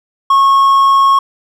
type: tone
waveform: triangle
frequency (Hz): 1094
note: C#6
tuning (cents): -23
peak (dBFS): -4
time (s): 0.3-1.19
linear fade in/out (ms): 5
effects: none